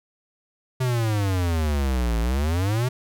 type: exponential two-way sweep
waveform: square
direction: down then up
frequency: 130.81 to 55 to 130.81 Hz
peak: -21 dBFS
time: 0.8-2.89 s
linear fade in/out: 10 ms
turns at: 2.19 s
effects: none